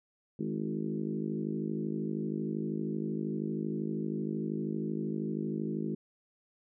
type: harmonic tone with a mistuned harmonic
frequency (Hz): 52.8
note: G#1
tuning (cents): +29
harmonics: 3 / 4 / 5 / 6 / 7 / 8 / 9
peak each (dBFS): -38 / -35 / -42 / -39 / -40 / -45 / -54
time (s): 0.39-5.95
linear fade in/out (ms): 5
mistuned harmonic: 6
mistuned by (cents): +25
effects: none